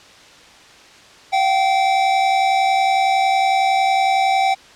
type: tone pair together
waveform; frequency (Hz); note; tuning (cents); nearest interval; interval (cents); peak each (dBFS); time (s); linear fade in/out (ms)
square; 700 / 770.9; F5 / G5; +4 / -29; major second; 167; -24 / -15; 1.32-4.55; 20
effects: white hiss -44 dBFS RMS until 4.75 s + low-pass 5000 Hz 12 dB/octave